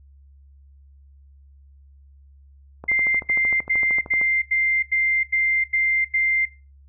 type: click train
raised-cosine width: 1 ms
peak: -21 dBFS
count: 19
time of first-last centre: 2.84-4.214 s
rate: 13.1 Hz
type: tone bursts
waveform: sine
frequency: 2093 Hz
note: C7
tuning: in tune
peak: -17 dBFS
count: 9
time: 2.88-6.456 s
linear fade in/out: 10 ms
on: 320 ms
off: 87 ms
effects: noise-tail reverb RT60 0.3 s tail -19 dB re dry + added 69 Hz sine -47 dBFS peak until 6.88 s